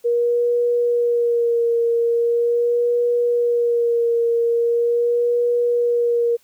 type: tone with vibrato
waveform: sine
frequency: 473.5 Hz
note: A#4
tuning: 27 cents sharp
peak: -15 dBFS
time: 0.04-6.37 s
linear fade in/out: 20 ms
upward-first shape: sine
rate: 0.41 Hz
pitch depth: 25 cents each way
effects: white hiss -58 dBFS RMS until 6.43 s